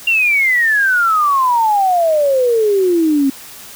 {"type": "exponential sweep", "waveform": "sine", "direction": "down", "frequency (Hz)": [2794, 266.4], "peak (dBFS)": -10, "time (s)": [0.07, 3.3], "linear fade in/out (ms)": 5, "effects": ["white hiss -35 dBFS RMS until 3.75 s"]}